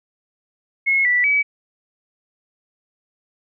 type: tone with pitch steps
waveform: sine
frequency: 2173 / 1965 / 2283 Hz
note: C#7 / B6 / D7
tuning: -35 / -9 / -50 cents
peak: -14 dBFS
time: 0.86-1.43 s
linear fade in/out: 20 ms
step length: 190 ms
effects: none